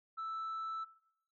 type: tone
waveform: sine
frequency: 1318.5 Hz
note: E6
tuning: in tune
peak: -36 dBFS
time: 0.17-0.85 s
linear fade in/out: 20 ms
effects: noise-tail reverb RT60 0.7 s tail -19 dB re dry + tanh soft clip ceiling -36 dBFS